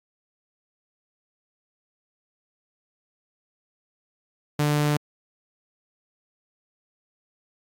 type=tone; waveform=sawtooth; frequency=148.1 Hz; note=D3; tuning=15 cents sharp; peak=-16 dBFS; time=4.59-4.97 s; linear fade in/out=5 ms; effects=AAC 64 kbps